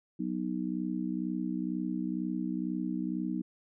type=harmonic tone; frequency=62.1 Hz; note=B1; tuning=10 cents sharp; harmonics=3 / 4 / 5; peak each=-35 / -35 / -35 dBFS; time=0.19-3.42 s; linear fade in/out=10 ms; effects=none